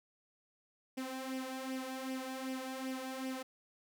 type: tone with flanger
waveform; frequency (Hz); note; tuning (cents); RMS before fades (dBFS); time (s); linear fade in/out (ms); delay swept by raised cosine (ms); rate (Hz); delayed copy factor
sawtooth; 261.6; C4; 0; -41; 0.97-3.43; 10; 0.36 to 2.66; 2.6; +0.65
effects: none